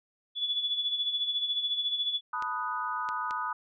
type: tone with tremolo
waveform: sine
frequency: 3429 Hz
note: A7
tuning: 45 cents flat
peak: -25 dBFS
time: 0.35-2.21 s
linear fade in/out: 50 ms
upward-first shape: sine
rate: 14 Hz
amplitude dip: 60%
type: chord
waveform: sine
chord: B dominant seventh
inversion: third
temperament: equal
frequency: 880 / 987.8 / 1244.5 / 1480 Hz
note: A5 / B5 / D#6 / F#6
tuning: 0 / 0 / 0 / 0 cents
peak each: -39 / -35 / -33 / -38 dBFS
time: 2.33-3.53 s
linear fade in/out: 5 ms
type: clicks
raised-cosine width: 0.2 ms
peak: -24 dBFS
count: 3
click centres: 2.424 / 3.089 / 3.309 s
effects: none